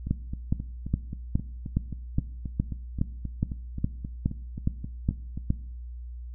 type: two click trains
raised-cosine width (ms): 5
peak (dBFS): -11 / -21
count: 14 / 21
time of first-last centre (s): 0.11-5.504 / 0.07-5.375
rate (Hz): 2.41 / 3.77
effects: noise-tail reverb RT60 0.7 s tail -19 dB re dry + added 60 Hz sine -36 dBFS peak until 6.34 s

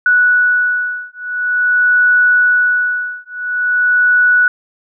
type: beating tone pair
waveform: sine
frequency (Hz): 1474 / 1474.47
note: F#6 / F#6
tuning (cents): -7 / -6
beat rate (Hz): 0.47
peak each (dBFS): -13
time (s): 0.06-4.48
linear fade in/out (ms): 2
effects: none

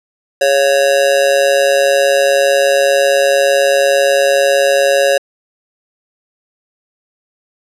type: tone with amplitude modulation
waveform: square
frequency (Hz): 554.4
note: C#5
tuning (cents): 0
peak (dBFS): -6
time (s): 0.41-5.18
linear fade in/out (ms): 5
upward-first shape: sine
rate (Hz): 142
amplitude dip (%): 80
effects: low-pass 11000 Hz 12 dB/octave

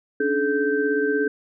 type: tone cluster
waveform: sine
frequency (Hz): 280.4 / 297.1 / 428.8 / 1557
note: C#4 / D4 / A4 / G6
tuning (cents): +20 / +20 / -45 / -12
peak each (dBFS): -27 / -28 / -21 / -26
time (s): 0.2-1.28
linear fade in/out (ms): 5
effects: none

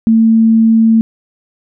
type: tone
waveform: sine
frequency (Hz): 224.5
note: A3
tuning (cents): +35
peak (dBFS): -5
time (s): 0.07-1.01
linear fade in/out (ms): 0
effects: none

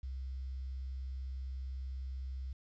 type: tone with quantisation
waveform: sine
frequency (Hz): 65.41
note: C2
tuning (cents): 0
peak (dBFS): -38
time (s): 0.03-2.53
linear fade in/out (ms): 5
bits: 11
effects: resampled to 16000 Hz

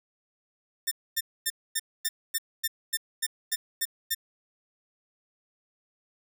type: tone bursts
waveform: 5% pulse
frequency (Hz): 1799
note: A6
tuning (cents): +38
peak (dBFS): -14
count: 12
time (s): 0.87-4.148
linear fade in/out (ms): 10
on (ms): 44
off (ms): 250
effects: none

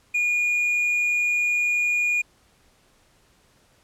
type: tone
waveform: triangle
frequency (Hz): 2437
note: D#7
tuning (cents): -37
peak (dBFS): -18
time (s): 0.14-2.22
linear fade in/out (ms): 10
effects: pink hiss -60 dBFS RMS until 3.83 s + low-pass 11000 Hz 12 dB/octave

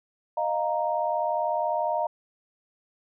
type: tone cluster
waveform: sine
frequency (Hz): 618 / 698 / 932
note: D#5 / F5 / A#5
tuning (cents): -12 / -1 / -1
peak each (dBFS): -28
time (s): 0.37-2.07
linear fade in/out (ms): 5
effects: none

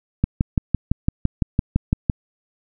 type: click train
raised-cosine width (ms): 5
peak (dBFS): -4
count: 12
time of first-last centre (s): 0.24-2.098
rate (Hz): 5.92
effects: none

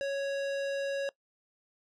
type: tone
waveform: square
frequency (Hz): 554.4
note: C#5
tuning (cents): 0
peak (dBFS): -31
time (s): 0.01-1.09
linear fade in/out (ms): 0
effects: noise-tail reverb RT60 0.1 s tail -21 dB re dry + low-pass 5000 Hz 12 dB/octave

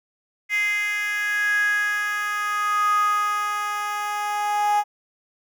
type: tone with high-pass filter sweep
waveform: 10% pulse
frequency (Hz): 415.3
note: G#4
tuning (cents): 0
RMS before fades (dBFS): -23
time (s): 0.49-4.84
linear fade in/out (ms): 50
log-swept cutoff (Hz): 2100 to 830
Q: 9.4
effects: none

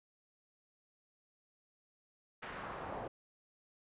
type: noise with band-pass filter sweep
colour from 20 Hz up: brown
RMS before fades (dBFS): -44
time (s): 2.42-3.08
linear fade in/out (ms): 10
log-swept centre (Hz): 1700 to 700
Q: 1.4
effects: resampled to 8000 Hz

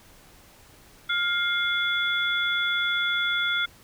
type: tone cluster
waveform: sine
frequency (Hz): 1405 / 2120 / 3426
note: F6 / C7 / A7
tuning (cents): +10 / +22 / -47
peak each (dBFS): -25 / -30 / -27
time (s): 1.09-3.66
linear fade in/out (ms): 10
effects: pink hiss -53 dBFS RMS until 3.83 s

